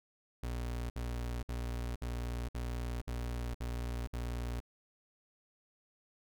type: tone bursts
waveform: 35% pulse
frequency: 59.8 Hz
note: A#1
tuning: 45 cents sharp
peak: -34 dBFS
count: 8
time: 0.43-4.603 s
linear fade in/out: 5 ms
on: 470 ms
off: 59 ms
effects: none